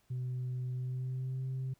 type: tone with pitch glide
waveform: sine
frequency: 126.3 to 130.98 Hz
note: B2 to C3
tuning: +39 to +2 cents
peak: -32 dBFS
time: 0.1-1.74 s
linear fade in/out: 10 ms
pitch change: +63 cents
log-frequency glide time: 0.72-1.44 s
effects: tanh soft clip ceiling -32 dBFS + pink hiss -72 dBFS RMS until 1.79 s